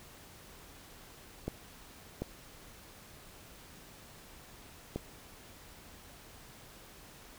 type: clicks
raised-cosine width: 2 ms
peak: -21 dBFS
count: 3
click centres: 1.48 / 2.22 / 4.96 s
effects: pink hiss -54 dBFS RMS until 7.38 s